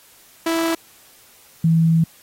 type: tone pair in turn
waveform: sawtooth / sine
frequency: 329.6 / 163.71 Hz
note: E4 / E3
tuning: 0 / -12 cents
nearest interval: octave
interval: 1212 cents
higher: first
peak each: -14 / -12 dBFS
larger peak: second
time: 0.46-0.75 / 1.64-2.04 s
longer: second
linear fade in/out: 5 ms
effects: white hiss -50 dBFS RMS until 2.22 s + AAC 48 kbps